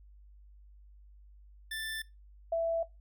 25% pulse / sine tone pair in turn, 1768 / 663.6 Hz, A6 / E5, +8 / +11 cents, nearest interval octave + perfect fourth, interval 1697 cents, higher first, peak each -32 / -27 dBFS, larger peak second, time 1.71-2.02 / 2.52-2.83 s, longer neither, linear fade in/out 5 ms, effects noise-tail reverb RT60 0.2 s tail -19 dB re dry + added 50 Hz sine -53 dBFS peak until 3 s

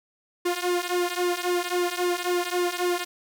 sawtooth tone with flanger, 354.9 Hz, F4, 28 cents sharp, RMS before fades -26 dBFS, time 0.45-3.05 s, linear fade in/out 10 ms, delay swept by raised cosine 1.5 to 3 ms, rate 3.7 Hz, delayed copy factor -0.85, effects none

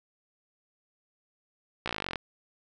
slowing click train, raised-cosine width 0.3 ms, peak -15 dBFS, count 16, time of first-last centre 1.86-2.158 s, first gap 16 ms, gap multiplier 1.03, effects none

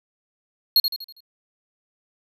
square tone with echo, 4289 Hz, C8, 42 cents sharp, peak -13 dBFS, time 0.76-0.8 s, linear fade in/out 2 ms, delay 81 ms, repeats 5, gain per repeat -7 dB, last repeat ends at 1.205 s, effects none

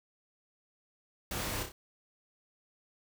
pink noise with echo, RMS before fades -37 dBFS, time 1.31-1.63 s, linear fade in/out 2 ms, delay 30 ms, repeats 3, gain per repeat -5 dB, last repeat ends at 1.72 s, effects none

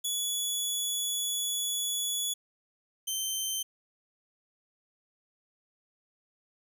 15% pulse tone pair in turn, 3400 / 3105 Hz, G#7 / G7, +40 / -17 cents, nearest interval major second, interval 157 cents, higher first, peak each -22 / -23 dBFS, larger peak first, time 0.04-2.34 / 3.07-3.63 s, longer first, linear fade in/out 10 ms, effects none

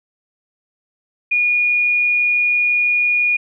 sine tone, 2442 Hz, D#7, 33 cents flat, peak -13 dBFS, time 1.31-3.37 s, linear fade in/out 10 ms, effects none

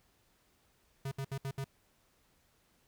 square tone bursts, 136.2 Hz, C#3, 30 cents flat, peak -36 dBFS, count 5, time 1.05-1.643 s, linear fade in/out 5 ms, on 65 ms, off 67 ms, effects pink hiss -71 dBFS RMS until 2.87 s

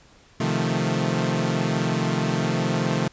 sawtooth chord, F dominant seventh, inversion second, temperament equal, 130.81 / 155.56 / 174.61 / 220 Hz, C3 / Eb3 / F3 / A3, 0 / 0 / 0 / 0 cents, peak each -23 dBFS, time 0.4-3.08 s, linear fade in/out 5 ms, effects pink hiss -54 dBFS RMS until 3.12 s + resampled to 16000 Hz

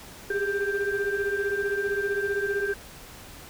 sine tone cluster, 395.5 / 410.9 / 1576 Hz, G4 / G#4 / G6, +15 / -18 / +9 cents, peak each -28 dBFS, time 0.3-2.74 s, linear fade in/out 5 ms, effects tanh soft clip ceiling -18 dBFS + pink hiss -45 dBFS RMS until 3.49 s

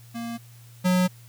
square tone pair in turn, 233.1 / 182.2 Hz, A#3 / F#3, 0 / -26 cents, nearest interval major third, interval 426 cents, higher first, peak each -31 / -19 dBFS, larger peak second, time 0.14-0.38 / 0.84-1.08 s, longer neither, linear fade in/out 20 ms, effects added 118 Hz sine -46 dBFS peak until 1.28 s + white hiss -55 dBFS RMS until 1.28 s

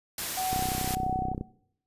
white noise, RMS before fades -33 dBFS, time 0.18-0.95 s, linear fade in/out 2 ms
sine tone with tremolo, 749 Hz, F#5, 21 cents sharp, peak -27 dBFS, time 0.37-1.34 s, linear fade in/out 5 ms, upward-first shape sine, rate 1.7 Hz, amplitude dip 55%
click train, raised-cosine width 3 ms, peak -20 dBFS, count 29, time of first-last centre 0.53-1.411 s, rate 31.8 Hz
effects noise-tail reverb RT60 0.7 s tail -19 dB re dry + resampled to 32000 Hz

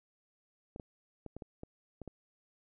clicks, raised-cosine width 2 ms, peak -30 dBFS, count 8, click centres 0.761 / 0.798 / 1.263 / 1.366 / 1.422 / 1.634 / 2.017 / 2.077 s, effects none

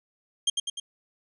sawtooth tone with echo, 3194 Hz, G7, 32 cents sharp, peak -17 dBFS, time 0.47-0.5 s, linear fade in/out 5 ms, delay 100 ms, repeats 3, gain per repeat -4 dB, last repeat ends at 0.8 s, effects resampled to 24000 Hz

